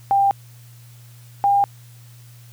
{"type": "tone pair in turn", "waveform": "sine", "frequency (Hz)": [793, 802.2], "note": ["G5", "G5"], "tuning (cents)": [20, 40], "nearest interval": "unison", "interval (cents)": 20, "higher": "second", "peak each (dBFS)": -13, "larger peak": "neither", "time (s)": [[0.11, 0.31], [1.44, 1.64]], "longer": "neither", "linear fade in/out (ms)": 0, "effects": ["added 119 Hz sine -42 dBFS peak until 2.52 s", "white hiss -52 dBFS RMS until 2.52 s"]}